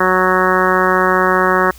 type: harmonic tone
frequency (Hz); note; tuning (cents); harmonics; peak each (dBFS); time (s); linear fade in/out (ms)
185; F#3; 0; 1 / 2 / 3 / 4 / 5 / 6 / 7 / 8 / 9 / 10; -22 / -17 / -20 / -23 / -21 / -17 / -19 / -21 / -20 / -23; 0-1.71; 5
effects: added 60 Hz sine -38 dBFS peak until 1.78 s + white hiss -43 dBFS RMS until 1.78 s